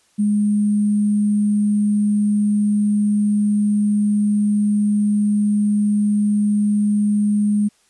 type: tone with sample-and-hold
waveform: sine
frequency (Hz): 207.7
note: G#3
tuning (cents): 0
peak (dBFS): -14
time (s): 0.18-7.69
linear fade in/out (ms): 20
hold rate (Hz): 8820
effects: white hiss -59 dBFS RMS until 7.89 s + resampled to 24000 Hz